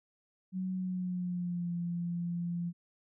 sine tone with pitch glide, 186.1 to 172.64 Hz, F#3 to F3, +10 to -20 cents, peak -32 dBFS, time 0.52-2.73 s, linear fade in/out 50 ms, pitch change -130 cents, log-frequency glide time 0.73-1.73 s, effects none

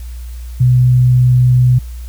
sine tone, 125.3 Hz, B2, 25 cents sharp, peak -6 dBFS, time 0.6-1.79 s, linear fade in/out 10 ms, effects added 60 Hz sine -24 dBFS peak until 2.08 s + white hiss -44 dBFS RMS until 2.08 s

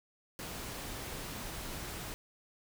pink noise, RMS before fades -42 dBFS, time 0.39-2.14 s, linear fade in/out 0 ms, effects none

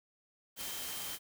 sine tone in noise, 3136 Hz, G7, in tune, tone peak -48 dBFS, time 0.56-1.19 s, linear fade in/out 50 ms, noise white, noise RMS -41 dBFS, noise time 0.56-1.19 s, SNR -10 dB, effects none

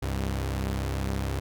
sawtooth tone pair together, 66.9 / 99.21 Hz, C2 / G2, +39 / +21 cents, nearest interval perfect fifth, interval 682 cents, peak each -25 / -28 dBFS, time 0.02-1.4 s, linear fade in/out 10 ms, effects none

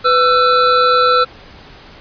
square tone pair together, 499.5 / 1335.7 Hz, B4 / E6, +20 / +22 cents, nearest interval octave + perfect fourth, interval 1702 cents, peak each -15 / -11 dBFS, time 0.04-1.25 s, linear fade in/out 20 ms, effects pink hiss -39 dBFS RMS until 2 s + resampled to 11025 Hz

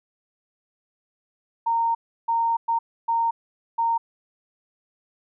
sine tone bursts at uneven times, 922 Hz, A#5, 19 cents flat, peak -19 dBFS, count 5, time 1.66-1.95 / 2.28-2.57 / 2.68-2.79 / 3.08-3.31 / 3.78-3.98 s, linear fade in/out 10 ms, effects none

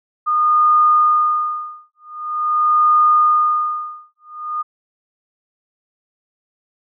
sine tone with tremolo, 1223 Hz, D#6, 30 cents flat, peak -9 dBFS, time 0.26-4.63 s, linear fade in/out 20 ms, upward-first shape sine, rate 0.45 Hz, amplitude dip 100%, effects none

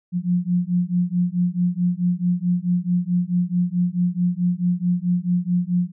sine beating tone pair, 175.2 / 179.8 Hz, F3 / F#3, +6 / -49 cents, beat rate 4.6 Hz, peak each -21 dBFS, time 0.12-5.92 s, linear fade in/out 50 ms, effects none

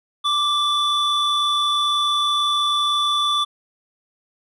triangle tone pair together, 1174.7 / 3478 Hz, D6 / A7, 0 / -21 cents, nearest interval octave + perfect fifth, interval 1879 cents, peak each -17 dBFS, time 0.24-3.45 s, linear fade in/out 20 ms, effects tanh soft clip ceiling -12 dBFS + resampled to 32000 Hz

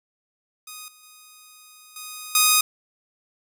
5% pulse tone with level steps, 1244.5 Hz, D#6, in tune, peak -25 / -38 / -35 / -23 / -3 dBFS, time 0.67-2.61 s, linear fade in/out 5 ms, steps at 0.88 / 1.03 / 1.96 / 2.35 s, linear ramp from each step 2 ms, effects none

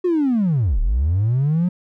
triangle linear two-way sweep, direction down then up, 369.9 to 33.3 to 183.4 Hz, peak -12 dBFS, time 0.04-1.69 s, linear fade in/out 10 ms, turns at 0.8 s, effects tanh soft clip ceiling -11 dBFS

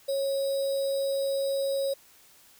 sine tone with sample-and-hold, 548 Hz, C#5, 20 cents flat, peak -25 dBFS, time 0.08-1.94 s, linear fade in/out 10 ms, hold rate 4410 Hz, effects white hiss -57 dBFS RMS until 2.59 s

